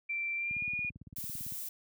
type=tone with pitch glide; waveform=sine; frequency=2349 to 2442 Hz; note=D7 to D#7; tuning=0 to -33 cents; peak=-32 dBFS; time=0.09-0.9 s; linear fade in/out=10 ms; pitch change=+67 cents; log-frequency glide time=0.36-0.65 s
type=click train; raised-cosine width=5 ms; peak=-34 dBFS; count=19; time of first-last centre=0.51-1.521 s; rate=17.8 Hz
type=noise; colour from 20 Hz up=violet; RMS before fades=-40 dBFS; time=1.16-1.69 s; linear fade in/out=5 ms
effects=high-pass 80 Hz 12 dB/octave